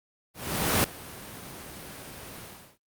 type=noise with ADSR envelope; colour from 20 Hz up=pink; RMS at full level=-21 dBFS; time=0.34-2.78 s; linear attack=500 ms; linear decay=3 ms; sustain=-20 dB; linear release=360 ms; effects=high-pass 80 Hz 12 dB/octave + Opus 32 kbps